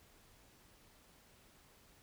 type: silence
effects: pink hiss -65 dBFS RMS until 2.02 s